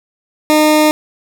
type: tone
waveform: 20% pulse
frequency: 305.7 Hz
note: D#4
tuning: 30 cents flat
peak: -3 dBFS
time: 0.5-0.91 s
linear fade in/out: 0 ms
effects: none